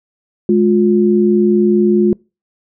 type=tone pair together; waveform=sine; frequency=210.2 / 354.8 Hz; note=G#3 / F4; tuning=+21 / +27 cents; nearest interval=major sixth; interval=906 cents; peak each=-11 dBFS; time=0.49-2.13 s; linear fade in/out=2 ms; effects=noise-tail reverb RT60 0.3 s tail -26 dB re dry